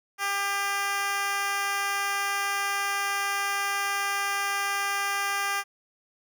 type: tone with high-pass filter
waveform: 10% pulse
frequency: 399.3 Hz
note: G4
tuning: 32 cents sharp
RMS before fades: -28 dBFS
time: 0.18-5.64 s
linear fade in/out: 50 ms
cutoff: 940 Hz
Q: 0.96
effects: none